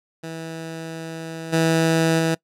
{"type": "tone with level steps", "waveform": "15% pulse", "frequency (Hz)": 162.9, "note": "E3", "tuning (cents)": -20, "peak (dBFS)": [-24, -10, -12], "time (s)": [0.23, 2.35], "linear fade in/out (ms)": 10, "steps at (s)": [1.52, 2.18], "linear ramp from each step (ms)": 20, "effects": ["noise-tail reverb RT60 0.1 s tail -23 dB re dry", "low-pass 11000 Hz 12 dB/octave"]}